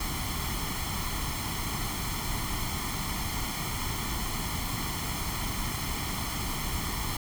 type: noise with comb filter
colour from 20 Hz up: pink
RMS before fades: -32 dBFS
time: 0-7.17 s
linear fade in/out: 5 ms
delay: 0.94 ms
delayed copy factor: +0.7
effects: none